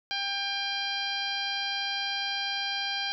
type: harmonic tone with a mistuned harmonic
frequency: 796 Hz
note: G5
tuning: 26 cents sharp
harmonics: 1 / 2 / 3 / 4 / 5 / 6 / 7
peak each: -37 / -36 / -37 / -34 / -37 / -36 / -45 dBFS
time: 0.11-3.12 s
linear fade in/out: 0 ms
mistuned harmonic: 5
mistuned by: +40 cents
effects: none